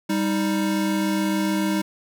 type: tone pair together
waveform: square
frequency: 197.56 / 313.6 Hz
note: G3 / D#4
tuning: +14 / +14 cents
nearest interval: minor sixth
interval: 800 cents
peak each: -24 dBFS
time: 0.09-1.82 s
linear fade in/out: 10 ms
effects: none